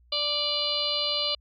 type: harmonic tone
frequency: 587.3 Hz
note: D5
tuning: in tune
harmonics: 1 / 2 / 4 / 5 / 6 / 7 / 8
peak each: -34 / -38 / -41 / -30 / -33 / -29 / -33 dBFS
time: 0.12-1.35 s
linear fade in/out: 5 ms
effects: added 60 Hz sine -56 dBFS peak until 1.4 s